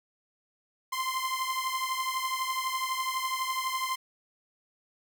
sawtooth beating tone pair, 1037 / 1049 Hz, C6 / C6, -16 / +4 cents, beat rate 12 Hz, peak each -28 / -29 dBFS, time 0.92-3.96 s, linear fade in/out 10 ms, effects none

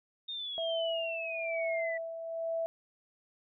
sine exponential sweep, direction down, 3694 to 1951 Hz, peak -36 dBFS, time 0.28-1.98 s, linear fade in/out 10 ms
sine tone with tremolo, 659.3 Hz, E5, in tune, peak -30 dBFS, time 0.58-2.66 s, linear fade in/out 0 ms, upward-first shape sine, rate 1.1 Hz, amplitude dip 60%
effects none

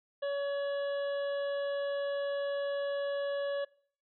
harmonic tone with a mistuned harmonic, 564 Hz, C#5, 30 cents sharp, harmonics 1 / 2 / 3 / 5 / 6 / 7, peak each -31 / -47 / -44 / -52 / -51 / -57 dBFS, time 0.22-3.65 s, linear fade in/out 10 ms, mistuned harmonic 5, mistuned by +36 cents, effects noise-tail reverb RT60 0.6 s tail -24 dB re dry

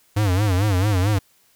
square tone with vibrato, 98 Hz, G2, in tune, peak -17 dBFS, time 0.16-1.19 s, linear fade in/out 10 ms, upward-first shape sine, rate 4.5 Hz, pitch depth 160 cents each way, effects white hiss -59 dBFS RMS until 1.55 s

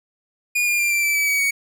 45% pulse tone with pitch steps, 2440 / 2411 / 2382 / 2353 / 2324 / 2296 / 2269 / 2241 Hz, D#7 / D7 / D7 / D7 / D7 / D7 / C#7 / C#7, -34 / +45 / +24 / +3 / -19 / -40 / +40 / +18 cents, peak -17 dBFS, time 0.55-1.51 s, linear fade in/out 10 ms, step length 120 ms, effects none

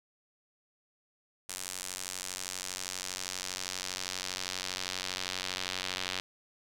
sawtooth tone with band-pass filter sweep, 92.5 Hz, F#2, in tune, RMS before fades -38 dBFS, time 1.49-6.2 s, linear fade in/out 0 ms, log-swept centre 8500 to 3700 Hz, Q 1.3, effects none

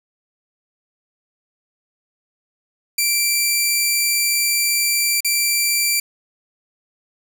10% pulse tone with dropouts, 2349 Hz, D7, in tune, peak -7 dBFS, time 2.98-6 s, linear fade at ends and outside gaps 5 ms, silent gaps 5.206-5.246 s, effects 8-bit

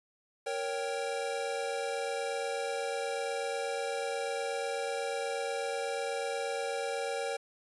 square chord, G diminished, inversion first, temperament equal, 466.2 / 554.4 / 784 Hz, Bb4 / Db5 / G5, 0 / 0 / 0 cents, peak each -37 / -37 / -39 dBFS, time 0.46-7.37 s, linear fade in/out 10 ms, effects resampled to 24000 Hz + 10-bit

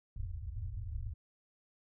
white low-pass noise, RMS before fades -40 dBFS, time 0.16-1.14 s, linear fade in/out 5 ms, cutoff 110 Hz, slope 96 dB/octave, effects none

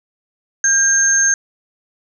sine tone pair together, 1600 / 6380 Hz, G6 / G8, +35 / +30 cents, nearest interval 2 octaves, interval 2395 cents, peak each -16 / -12 dBFS, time 0.64-1.34 s, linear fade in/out 2 ms, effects none

